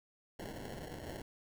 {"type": "noise with sample-and-hold", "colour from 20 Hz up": "blue", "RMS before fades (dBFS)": -45, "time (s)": [0.39, 1.22], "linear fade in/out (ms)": 5, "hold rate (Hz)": 1225, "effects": []}